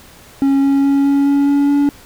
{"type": "tone with pitch steps", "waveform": "triangle", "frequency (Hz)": [274.6, 276.4, 278.1, 279.9, 281.7, 283.5, 285.3], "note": ["C#4", "C#4", "C#4", "C#4", "C#4", "C#4", "C#4"], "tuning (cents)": [-16, -5, 6, 17, 28, 39, 50], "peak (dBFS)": -8, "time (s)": [0.42, 1.89], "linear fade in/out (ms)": 0, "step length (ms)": 210, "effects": ["pink hiss -42 dBFS RMS until 2.05 s"]}